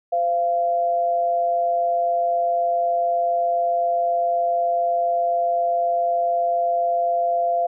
sine tone pair together, 515.4 / 688 Hz, C5 / F5, -26 / -26 cents, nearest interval perfect fourth, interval 500 cents, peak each -27 / -18 dBFS, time 0.12-7.67 s, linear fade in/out 10 ms, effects none

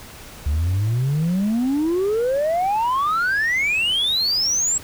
sine exponential sweep, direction up, 69.9 to 7740 Hz, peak -15 dBFS, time 0.46-4.78 s, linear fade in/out 5 ms, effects tanh soft clip ceiling -16 dBFS + pink hiss -40 dBFS RMS until 4.83 s

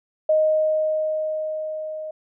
sine tone with level ramp, 622.3 Hz, D#5, in tune, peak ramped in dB -14 to -29 dBFS, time 0.29-2.11 s, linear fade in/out 5 ms, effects none

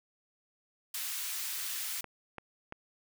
white high-pass noise, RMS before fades -37 dBFS, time 0.94-2.01 s, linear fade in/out 5 ms, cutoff 1500 Hz, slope 12 dB/octave
clicks, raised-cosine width 0.5 ms, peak -26 dBFS, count 3, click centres 2.043 / 2.383 / 2.724 s
effects none

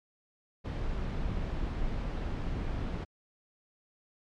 brown noise, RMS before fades -33 dBFS, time 0.64-3.05 s, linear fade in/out 20 ms, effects low-pass 4000 Hz 12 dB/octave + MP3 96 kbps

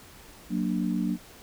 sine chord, Gb augmented, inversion none, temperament equal with one note detuned, 185 / 233.1 / 294.5 Hz, Gb3 / Bb3 / D4, 0 / 0 / +5 cents, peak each -28 / -29 / -31 dBFS, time 0.49-1.18 s, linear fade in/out 50 ms, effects pink hiss -50 dBFS RMS until 1.42 s

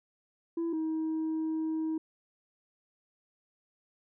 sine tone pair in turn, 333.9 / 317.7 Hz, E4 / D#4, +22 / +36 cents, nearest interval minor second, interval 86 cents, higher first, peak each -27 dBFS, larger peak neither, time 0.57-0.73 / 0.73-1.98 s, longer second, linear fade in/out 5 ms, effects tanh soft clip ceiling -28 dBFS

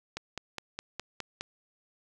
click train, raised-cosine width 0.2 ms, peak -18 dBFS, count 7, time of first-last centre 0.17-1.41 s, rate 4.84 Hz, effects none

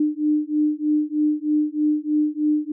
sine beating tone pair, 300 / 303.2 Hz, D4 / D#4, +37 / -45 cents, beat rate 3.2 Hz, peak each -21 dBFS, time 0-2.72 s, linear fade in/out 5 ms, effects none

